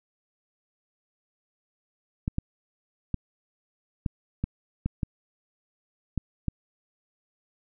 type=clicks; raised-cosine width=5 ms; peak=-14 dBFS; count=9; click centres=2.279 / 2.384 / 3.143 / 4.062 / 4.44 / 4.86 / 5.032 / 6.177 / 6.483 s; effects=none